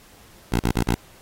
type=tone bursts; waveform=10% pulse; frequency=59 Hz; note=A#1; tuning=22 cents sharp; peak=-10 dBFS; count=4; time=0.52-0.949 s; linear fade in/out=5 ms; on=78 ms; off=39 ms; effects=pink hiss -51 dBFS RMS until 1.21 s + AAC 48 kbps